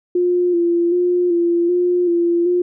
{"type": "tone with vibrato", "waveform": "sine", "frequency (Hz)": 349.2, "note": "F4", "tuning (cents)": 0, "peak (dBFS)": -13, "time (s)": [0.15, 2.62], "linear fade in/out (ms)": 5, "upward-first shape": "square", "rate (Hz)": 1.3, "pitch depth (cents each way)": 31, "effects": []}